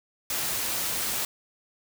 white noise, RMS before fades -29 dBFS, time 0.3-1.25 s, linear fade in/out 2 ms, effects none

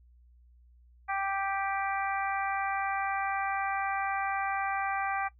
harmonic tone, 392 Hz, G4, in tune, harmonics 2 / 3 / 4 / 5 / 6, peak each -31 / -35 / -37 / -39 / -41 dBFS, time 1.08-5.29 s, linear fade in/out 20 ms, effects noise-tail reverb RT60 0.1 s tail -18 dB re dry + added 60 Hz sine -56 dBFS peak until 5.39 s

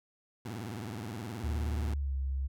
20% pulse tone with vibrato, 110 Hz, A2, in tune, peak -33 dBFS, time 0.45-1.94 s, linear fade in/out 5 ms, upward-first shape sine, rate 19 Hz, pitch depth 230 cents each way
sine tone with pitch glide, 74.1 to 67.17 Hz, D2 to C2, +16 to +46 cents, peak -30 dBFS, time 1.43-2.48 s, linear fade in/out 20 ms, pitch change -170 cents, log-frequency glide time 1.84-2.14 s
effects none

